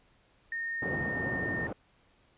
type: tone with pitch glide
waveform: sine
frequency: 1837 to 1826.4 Hz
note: A#6 to A#6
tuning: -26 to -36 cents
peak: -32 dBFS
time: 0.52-1.67 s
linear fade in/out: 2 ms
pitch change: -10 cents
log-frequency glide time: 1-1.28 s
type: band-pass noise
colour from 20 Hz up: pink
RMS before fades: -36 dBFS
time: 0.82-1.73 s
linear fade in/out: 5 ms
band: 110 to 710 Hz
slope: 12 dB/octave
effects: pink hiss -66 dBFS RMS until 2.37 s + resampled to 8000 Hz